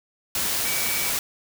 sine tone in noise, 2288 Hz, D7, 46 cents flat, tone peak -31 dBFS, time 0.65-1.11 s, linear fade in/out 2 ms, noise white, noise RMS -25 dBFS, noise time 0.35-1.19 s, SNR -9 dB, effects none

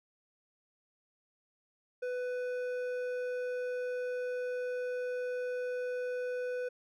sine tone with hard clipping, 497.7 Hz, B4, 13 cents sharp, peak -35 dBFS, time 2.02-6.69 s, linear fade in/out 10 ms, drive 8 dB, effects none

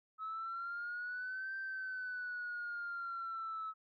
sine linear two-way sweep, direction up then down, 1284 to 1566 to 1293 Hz, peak -38 dBFS, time 0.18-3.74 s, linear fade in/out 50 ms, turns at 1.56 s, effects tanh soft clip ceiling -35 dBFS

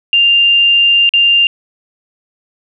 sine tone with dropouts, 2794 Hz, F7, in tune, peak -6 dBFS, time 0.13-1.47 s, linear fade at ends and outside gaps 1 ms, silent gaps 1.092-1.137 s, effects none

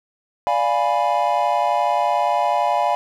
triangle chord, D diminished seventh, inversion none, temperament equal, 587.3 / 698.5 / 830.6 / 987.8 Hz, D5 / F5 / Ab5 / Cb6, 0 / 0 / 0 / 0 cents, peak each -22 / -19 / -19 / -21 dBFS, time 0.47-2.95 s, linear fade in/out 0 ms, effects none

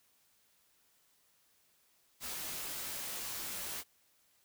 white noise with comb filter, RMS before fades -41 dBFS, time 2.2-3.84 s, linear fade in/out 50 ms, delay 18 ms, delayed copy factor -0.6, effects white hiss -71 dBFS RMS until 4.44 s

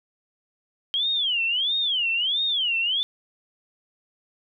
sine tone with vibrato, 3157 Hz, G7, 12 cents sharp, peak -21 dBFS, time 0.94-3.03 s, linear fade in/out 0 ms, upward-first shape sine, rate 1.5 Hz, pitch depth 280 cents each way, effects none

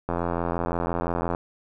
click train, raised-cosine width 1 ms, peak -12 dBFS, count 109, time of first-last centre 0.09-1.349 s, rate 85.8 Hz, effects none

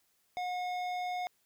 sine tone with hard clipping, 723 Hz, F#5, 40 cents flat, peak -35 dBFS, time 0.37-1.27 s, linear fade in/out 0 ms, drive 12 dB, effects white hiss -73 dBFS RMS until 1.45 s

